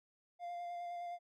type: tone with vibrato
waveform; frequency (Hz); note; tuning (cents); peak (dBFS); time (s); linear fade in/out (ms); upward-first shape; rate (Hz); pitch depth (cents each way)
triangle; 698.5; F5; 0; -39; 0.39-1.19; 50; square; 9.7; 11
effects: none